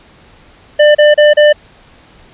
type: tone bursts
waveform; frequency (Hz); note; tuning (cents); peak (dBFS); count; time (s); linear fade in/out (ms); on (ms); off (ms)
square; 596; D5; +25; -4; 4; 0.79-1.529; 10; 160; 33
effects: pink hiss -43 dBFS RMS until 2.33 s + resampled to 8000 Hz